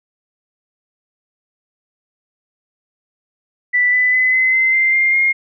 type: tone with pitch steps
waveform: sine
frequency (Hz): 1975.5 / 1997.3 / 2019 / 2042 / 2064 / 2087 / 2110 / 2133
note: B6 / B6 / B6 / C7 / C7 / C7 / C7 / C7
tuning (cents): 0 / +19 / +38 / -43 / -24 / -5 / +14 / +33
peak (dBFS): -11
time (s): 3.73-5.33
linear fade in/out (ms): 20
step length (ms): 200
effects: none